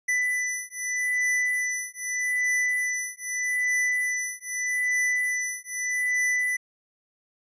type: beating tone pair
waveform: square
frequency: 1990 / 1990.81 Hz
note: B6 / B6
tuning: +13 / +13 cents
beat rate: 0.81 Hz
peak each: -28 dBFS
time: 0.08-6.57 s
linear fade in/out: 10 ms
effects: resampled to 22050 Hz